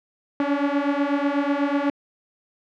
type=beating tone pair; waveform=sawtooth; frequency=280.3 / 288.4 Hz; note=C#4 / D4; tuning=+19 / -31 cents; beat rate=8.1 Hz; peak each=-19 dBFS; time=0.4-1.9 s; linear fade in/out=2 ms; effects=low-pass 2000 Hz 12 dB/octave